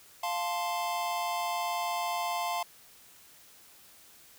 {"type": "chord", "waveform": "square", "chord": "F major", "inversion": "none", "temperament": "equal", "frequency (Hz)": [698.5, 880, 1046.5], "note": ["F5", "A5", "C6"], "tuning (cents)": [0, 0, 0], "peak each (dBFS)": [-34, -36, -36], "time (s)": [0.23, 2.63], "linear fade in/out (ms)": 5, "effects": ["white hiss -56 dBFS RMS until 4.38 s"]}